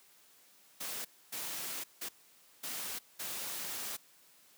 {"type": "noise bursts at uneven times", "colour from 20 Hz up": "white", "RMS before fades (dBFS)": -40, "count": 5, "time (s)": [[0.8, 1.05], [1.32, 1.84], [2.01, 2.09], [2.63, 2.99], [3.19, 3.97]], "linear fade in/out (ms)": 10, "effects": ["white hiss -63 dBFS RMS until 4.57 s", "high-pass 150 Hz 12 dB/octave"]}